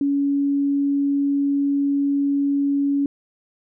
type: tone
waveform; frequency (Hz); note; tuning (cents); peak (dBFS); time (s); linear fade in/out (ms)
sine; 281.4; C#4; +26; -17; 0.01-3.06; 2
effects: none